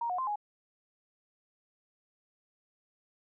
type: tone with pitch steps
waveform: sine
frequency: 937 / 725 / 1043 / 832 Hz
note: A#5 / F#5 / C6 / G#5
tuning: +9 / -35 / -6 / +3 cents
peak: -30 dBFS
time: 0.01-0.358 s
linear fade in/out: 5 ms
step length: 87 ms
effects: none